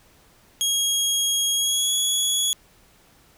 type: tone with pitch glide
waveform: 20% pulse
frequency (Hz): 3285 to 3364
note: G#7 to G#7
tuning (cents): -20 to +22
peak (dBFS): -14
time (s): 0.61-2.53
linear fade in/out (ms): 0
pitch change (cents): +42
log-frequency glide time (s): 1.54-1.93
effects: pink hiss -56 dBFS RMS until 3.37 s